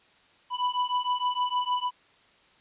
square beating tone pair, 987.8 / 994.3 Hz, B5 / B5, 0 / +11 cents, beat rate 6.5 Hz, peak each -29 / -29 dBFS, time 0.5-1.91 s, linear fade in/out 50 ms, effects white hiss -60 dBFS RMS until 2.6 s + resampled to 8000 Hz

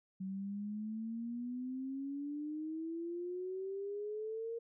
sine exponential sweep, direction up, 188.1 to 466.2 Hz, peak -38 dBFS, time 0.2-4.59 s, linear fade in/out 10 ms, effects none

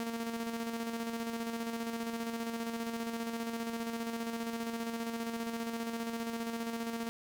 sawtooth tone with tremolo, 230.4 Hz, A#3, 20 cents flat, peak -30 dBFS, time 0-7.09 s, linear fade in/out 0 ms, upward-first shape square, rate 15 Hz, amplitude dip 40%, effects none

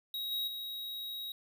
square tone with level steps, 3811 Hz, A#7, 38 cents sharp, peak -36 / -33 / -39 dBFS, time 0.14-1.32 s, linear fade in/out 2 ms, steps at 0.31 / 0.47 s, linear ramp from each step 10 ms, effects none

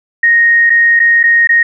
sine tone with dropouts, 1864.7 Hz, A#6, in tune, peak -5 dBFS, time 0.23-1.63 s, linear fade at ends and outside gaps 5 ms, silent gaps 0.697-0.701 / 0.994-0.999 / 1.231-1.237 / 1.473-1.491 s, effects none

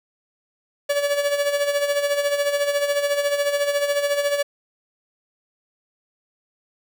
45% pulse tone with tremolo, 573 Hz, D5, 43 cents flat, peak -17 dBFS, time 0.89-4.43 s, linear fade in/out 10 ms, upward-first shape sine, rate 14 Hz, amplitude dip 60%, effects none

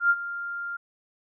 sine tone with ADSR envelope, 1396.9 Hz, F6, in tune, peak -15 dBFS, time 0-0.77 s, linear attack 100 ms, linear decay 48 ms, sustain -15 dB, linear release 10 ms, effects none

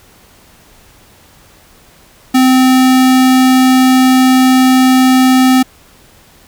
square tone, 258.3 Hz, C4, 22 cents flat, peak -6 dBFS, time 2.34-5.63 s, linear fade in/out 10 ms, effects pink hiss -44 dBFS RMS until 6.47 s

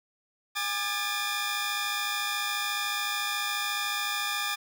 15% pulse tone cluster, 820 / 1203 / 1745 Hz, G#5 / D6 / A6, -22 / +41 / -15 cents, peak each -29 / -25 / -27 dBFS, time 0.55-4.56 s, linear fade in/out 20 ms, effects none

